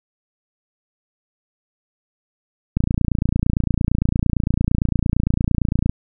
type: click train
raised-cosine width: 5 ms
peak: -5 dBFS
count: 91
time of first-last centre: 2.77-5.895 s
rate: 28.8 Hz
effects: none